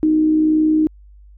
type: tone with amplitude modulation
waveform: sine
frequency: 310.7 Hz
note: D#4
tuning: 2 cents flat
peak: -10 dBFS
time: 0.03-0.87 s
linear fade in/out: 0 ms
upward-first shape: sine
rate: 61.7 Hz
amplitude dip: 35%
effects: added 50 Hz sine -41 dBFS peak until 1.37 s